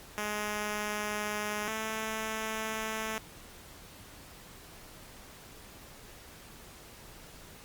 5% pulse tone pair in turn, 209.7 / 219.6 Hz, G#3 / A3, +17 / -3 cents, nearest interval minor second, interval 80 cents, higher second, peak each -21 / -22 dBFS, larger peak first, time 0.18-1.68 / 1.68-3.18 s, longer neither, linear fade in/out 0 ms, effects pink hiss -51 dBFS RMS until 7.64 s + Opus 48 kbps

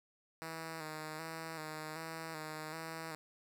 5% pulse tone with vibrato, 158.7 Hz, D#3, 35 cents sharp, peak -31 dBFS, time 0.42-3.15 s, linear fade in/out 0 ms, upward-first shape square, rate 1.3 Hz, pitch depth 37 cents each way, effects none

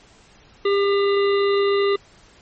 harmonic tone, 400 Hz, G4, 35 cents sharp, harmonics 1 / 3 / 5 / 7 / 9 / 10, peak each -16 / -26 / -30 / -33 / -35 / -36 dBFS, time 0.65-1.96 s, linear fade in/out 5 ms, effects pink hiss -51 dBFS RMS until 2.41 s + MP3 32 kbps

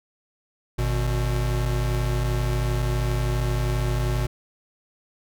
square tone pair together, 51.38 / 121.6 Hz, G#1 / B2, -18 / -26 cents, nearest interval octave + minor third, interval 1492 cents, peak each -25 dBFS, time 0.78-4.27 s, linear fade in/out 10 ms, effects none

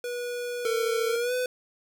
square tone, 486.1 Hz, B4, 28 cents flat, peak -31 dBFS, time 0.04-1.16 s, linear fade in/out 2 ms
square tone with pitch glide, 452 to 501.5 Hz, A4 to B4, +47 to +26 cents, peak -26 dBFS, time 0.65-1.46 s, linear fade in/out 2 ms, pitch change +179 cents, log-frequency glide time 1.09-1.33 s
effects none

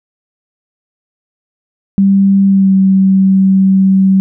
sine tone with pitch glide, 196 to 191.74 Hz, G3 to G3, 0 to -38 cents, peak -5 dBFS, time 1.98-4.2 s, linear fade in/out 0 ms, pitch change -38 cents, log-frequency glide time 2.46-2.73 s, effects none

